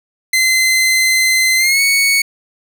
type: tone with pitch glide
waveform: sawtooth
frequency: 2060 to 2221 Hz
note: C7 to C#7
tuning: -28 to +3 cents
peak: -7 dBFS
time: 0.33-2.22 s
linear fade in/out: 5 ms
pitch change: +131 cents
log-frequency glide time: 1.57-1.81 s
effects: none